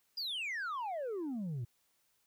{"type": "exponential sweep", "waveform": "sine", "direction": "down", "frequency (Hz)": [5020, 111.1], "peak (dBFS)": -33, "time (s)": [0.17, 1.65], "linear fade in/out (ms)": 10, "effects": ["tanh soft clip ceiling -35 dBFS", "white hiss -75 dBFS RMS until 2.26 s"]}